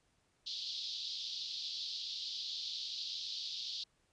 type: band-pass noise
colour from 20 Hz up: white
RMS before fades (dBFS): -42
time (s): 0.46-3.84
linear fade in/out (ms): 10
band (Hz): 3400 to 4800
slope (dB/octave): 48
effects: pink hiss -75 dBFS RMS until 4.12 s + resampled to 22050 Hz